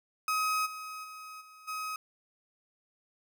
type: tone with level steps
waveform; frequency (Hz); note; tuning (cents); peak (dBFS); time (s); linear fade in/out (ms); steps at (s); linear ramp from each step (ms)
35% pulse; 1266; D#6; +30; -26 / -38 / -42 / -50 / -33; 0.28-1.96; 2; 0.65 / 1.03 / 1.4 / 1.67; 20
effects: none